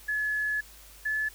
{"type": "tone pair in turn", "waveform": "sine", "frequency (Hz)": [1707, 1724.8], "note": ["G#6", "A6"], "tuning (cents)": [47, -35], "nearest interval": "unison", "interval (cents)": 18, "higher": "second", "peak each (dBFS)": -26, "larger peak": "neither", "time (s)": [[0.08, 0.61], [1.05, 1.29]], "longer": "first", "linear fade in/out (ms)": 10, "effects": ["added 50 Hz sine -53 dBFS peak until 1.34 s", "white hiss -52 dBFS RMS until 1.34 s"]}